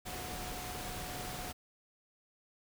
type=tone in noise; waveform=sine; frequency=729 Hz; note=F#5; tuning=26 cents flat; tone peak=-47 dBFS; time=0.05-1.53 s; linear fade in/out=20 ms; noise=pink; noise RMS=-42 dBFS; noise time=0.05-1.53 s; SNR=-8 dB; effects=none